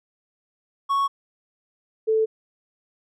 triangle / sine tone pair in turn, 1108.7 / 440 Hz, C#6 / A4, 0 / 0 cents, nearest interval octave + major third, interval 1600 cents, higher first, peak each -17 dBFS, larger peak neither, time 0.89-1.08 / 2.07-2.26 s, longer neither, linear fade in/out 20 ms, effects none

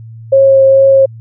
sine tone with vibrato, 540 Hz, C#5, 45 cents flat, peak -3 dBFS, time 0.32-1.06 s, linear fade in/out 10 ms, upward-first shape triangle, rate 2.3 Hz, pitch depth 12 cents each way, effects added 113 Hz sine -28 dBFS peak until 1.2 s

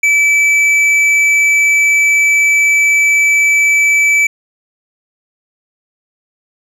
sine tone with hard clipping, 2308 Hz, D7, 31 cents flat, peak -9 dBFS, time 0.03-4.27 s, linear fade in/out 5 ms, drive 6 dB, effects none

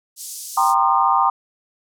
pink band-pass noise, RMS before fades -33 dBFS, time 0.16-0.75 s, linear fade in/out 50 ms, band 5400 to 13000 Hz, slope 24 dB/octave
sine chord, C minor seventh, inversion second, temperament equal with one note detuned, 784 / 932.3 / 1046.5 / 1218.2 Hz, G5 / Bb5 / C6 / Eb6, 0 / 0 / 0 / -37 cents, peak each -19 dBFS, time 0.57-1.3 s, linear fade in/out 5 ms
effects none

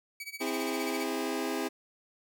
sawtooth tone with tremolo, 2276 Hz, C#7, 45 cents sharp, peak -33 dBFS, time 0.2-1.04 s, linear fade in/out 2 ms, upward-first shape sine, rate 15 Hz, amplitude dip 90%
sawtooth chord, C augmented, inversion none, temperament just, 261.6 / 327 / 408.8 Hz, C4 / E4 / G#4, 0 / -14 / -27 cents, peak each -31 dBFS, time 0.4-1.69 s, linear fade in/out 20 ms
effects none

